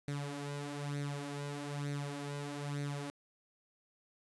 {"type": "tone with flanger", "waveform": "sawtooth", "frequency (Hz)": 143.6, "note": "D3", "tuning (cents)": -39, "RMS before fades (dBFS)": -40, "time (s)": [0.08, 3.1], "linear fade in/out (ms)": 0, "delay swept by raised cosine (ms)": [0.48, 4.98], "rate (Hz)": 1.1, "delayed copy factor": 0.65, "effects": ["resampled to 24000 Hz", "10-bit"]}